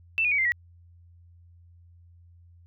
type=tone with pitch steps; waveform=sine; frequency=2661 / 2454 / 2264 / 2088 / 1925.6 Hz; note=E7 / D#7 / C#7 / C7 / B6; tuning=+16 / -25 / +36 / -4 / -44 cents; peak=-21 dBFS; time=0.18-0.52 s; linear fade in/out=0 ms; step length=68 ms; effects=added 86 Hz sine -51 dBFS peak until 2.66 s